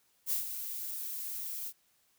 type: noise with ADSR envelope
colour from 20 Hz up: violet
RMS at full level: -30 dBFS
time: 0.26-1.73 s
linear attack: 55 ms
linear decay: 120 ms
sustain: -9 dB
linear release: 56 ms
effects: white hiss -71 dBFS RMS until 2.18 s